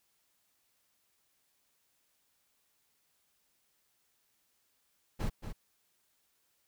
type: noise with echo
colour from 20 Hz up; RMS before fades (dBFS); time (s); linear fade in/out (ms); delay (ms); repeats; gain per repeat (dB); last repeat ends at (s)
brown; -32; 5.19-5.3; 20; 230; 1; -8; 5.53
effects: white hiss -75 dBFS RMS until 6.67 s